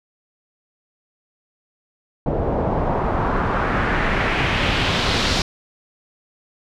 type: noise with low-pass filter sweep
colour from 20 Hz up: pink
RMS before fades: -20 dBFS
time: 2.26-5.42 s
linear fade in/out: 2 ms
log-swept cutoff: 560 to 4900 Hz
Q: 1.8
effects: none